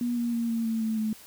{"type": "tone with pitch steps", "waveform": "sine", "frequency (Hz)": [241, 236.9, 232.8, 228.8, 224.9, 221, 217.2], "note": ["B3", "A#3", "A#3", "A#3", "A3", "A3", "A3"], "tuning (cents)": [-42, 28, -2, -32, 38, 8, -22], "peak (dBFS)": -25, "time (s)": [0.01, 1.13], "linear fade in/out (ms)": 2, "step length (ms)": 160, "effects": ["white hiss -50 dBFS RMS until 1.26 s"]}